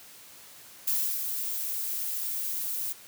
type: noise with ADSR envelope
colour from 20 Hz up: violet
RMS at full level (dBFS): -26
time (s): 0.87-2.93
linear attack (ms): 8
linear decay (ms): 310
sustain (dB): -6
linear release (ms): 11
effects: white hiss -50 dBFS RMS until 3.07 s + high-pass 80 Hz 12 dB/octave

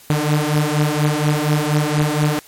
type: beating tone pair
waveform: sawtooth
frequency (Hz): 148 / 152.2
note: D3 / D#3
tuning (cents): +14 / -38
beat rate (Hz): 4.2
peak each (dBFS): -14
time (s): 0.1-2.39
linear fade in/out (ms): 0
effects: white hiss -45 dBFS RMS until 2.47 s + MP3 64 kbps

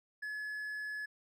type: tone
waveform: triangle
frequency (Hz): 1705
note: G#6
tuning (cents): +45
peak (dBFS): -36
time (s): 0.22-1.06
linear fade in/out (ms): 10
effects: none

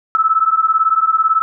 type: beating tone pair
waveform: sine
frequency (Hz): 1300 / 1318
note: E6 / E6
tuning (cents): -24 / -1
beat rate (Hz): 18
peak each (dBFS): -14 / -14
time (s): 0.15-1.42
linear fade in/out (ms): 0
effects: none

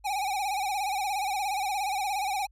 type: tone with vibrato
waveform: square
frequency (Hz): 796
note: G5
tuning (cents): +26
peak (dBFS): -28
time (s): 0.04-2.47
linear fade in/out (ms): 20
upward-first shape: sine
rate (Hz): 17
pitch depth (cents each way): 100
effects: added 50 Hz sine -56 dBFS peak until 2.51 s + resampled to 32000 Hz

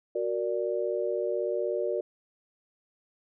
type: chord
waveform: sine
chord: Gb augmented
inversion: none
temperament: equal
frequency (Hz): 370 / 466.2 / 587.3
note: Gb4 / Bb4 / D5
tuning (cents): 0 / 0 / 0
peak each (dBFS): -31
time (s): 0.15-2.01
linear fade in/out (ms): 5
effects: none

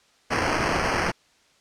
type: noise with sample-and-hold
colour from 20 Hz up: violet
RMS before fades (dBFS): -24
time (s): 0.3-1.12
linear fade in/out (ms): 20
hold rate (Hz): 3675
effects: white hiss -60 dBFS RMS until 1.6 s + low-pass 6000 Hz 12 dB/octave

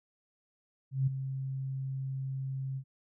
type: tone with ADSR envelope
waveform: sine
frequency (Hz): 133.8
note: C3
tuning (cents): +39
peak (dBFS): -23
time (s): 0.91-2.84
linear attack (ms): 160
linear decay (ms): 12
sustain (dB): -10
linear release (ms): 72
effects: none

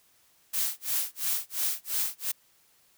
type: noise with tremolo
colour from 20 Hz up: blue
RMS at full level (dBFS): -27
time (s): 0.53-2.32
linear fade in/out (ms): 10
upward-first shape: sine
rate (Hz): 2.9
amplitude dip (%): 100
effects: white hiss -64 dBFS RMS until 2.97 s

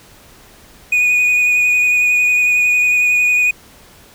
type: tone with vibrato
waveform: triangle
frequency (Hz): 2469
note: D#7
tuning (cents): -14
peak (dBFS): -9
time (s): 0.92-3.51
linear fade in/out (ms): 5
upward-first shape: triangle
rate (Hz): 11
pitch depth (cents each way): 17
effects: pink hiss -44 dBFS RMS until 4.14 s

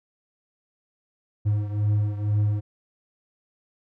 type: beating tone pair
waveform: triangle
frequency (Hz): 103.8 / 105.9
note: G#2 / G#2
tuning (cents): 0 / +34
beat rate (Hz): 2.1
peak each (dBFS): -20 / -25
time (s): 1.45-2.61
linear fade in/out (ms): 20
effects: none

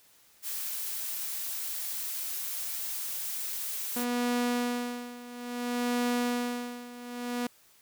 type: noise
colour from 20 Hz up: blue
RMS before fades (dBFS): -35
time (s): 0.42-4.06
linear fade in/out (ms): 50
type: tone with tremolo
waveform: sawtooth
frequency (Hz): 243.1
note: B3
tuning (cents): -27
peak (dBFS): -22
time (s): 3.96-7.47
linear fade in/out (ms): 5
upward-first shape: sine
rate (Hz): 0.59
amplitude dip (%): 85
effects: white hiss -61 dBFS RMS until 7.81 s

